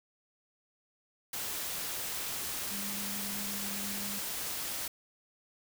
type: tone in noise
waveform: sine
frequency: 201.4 Hz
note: G3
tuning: 47 cents sharp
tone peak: -42 dBFS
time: 2.71-4.19 s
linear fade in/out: 5 ms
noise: white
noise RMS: -37 dBFS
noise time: 1.33-4.88 s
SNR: -8 dB
effects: none